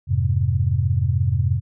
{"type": "chord", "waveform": "sine", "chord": "F minor", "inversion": "none", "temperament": "equal with one note detuned", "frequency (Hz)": [87.31, 103.83, 130.13], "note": ["F2", "Ab2", "C3"], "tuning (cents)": [0, 0, -9], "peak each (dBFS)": -21, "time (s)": [0.07, 1.61], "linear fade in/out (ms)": 50, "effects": []}